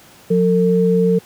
sine tone pair together, 179.3 / 451.4 Hz, F3 / A4, +46 / +44 cents, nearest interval octave + major third, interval 1598 cents, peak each -14 dBFS, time 0.3-1.19 s, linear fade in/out 10 ms, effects pink hiss -45 dBFS RMS until 1.25 s + high-pass 100 Hz 12 dB/octave

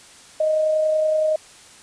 sine tone with amplitude modulation, 622.3 Hz, D#5, in tune, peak -15 dBFS, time 0.4-1.36 s, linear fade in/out 5 ms, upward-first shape sine, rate 30.7 Hz, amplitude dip 30%, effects white hiss -46 dBFS RMS until 1.82 s + resampled to 22050 Hz

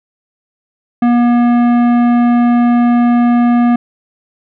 triangle tone with tanh clipping, 240 Hz, B3, 49 cents flat, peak -9 dBFS, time 1.02-3.76 s, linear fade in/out 5 ms, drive 18 dB, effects none

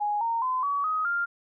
sine tone with pitch steps, 830.6 / 921.6 / 1022.6 / 1134.6 / 1259 / 1396.9 Hz, G#5 / A#5 / C6 / C#6 / D#6 / F6, 0 / -20 / -40 / +40 / +20 / 0 cents, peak -24 dBFS, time 0-1.26 s, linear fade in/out 20 ms, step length 210 ms, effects none

